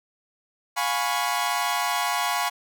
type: chord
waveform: sawtooth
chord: C# dominant seventh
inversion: first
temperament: equal with one note detuned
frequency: 709.4 / 830.6 / 987.8 / 1108.7 Hz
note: E#5 / G#5 / B5 / C#6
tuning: +27 / 0 / 0 / 0 cents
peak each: -25 dBFS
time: 0.76-2.5 s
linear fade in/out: 20 ms
effects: none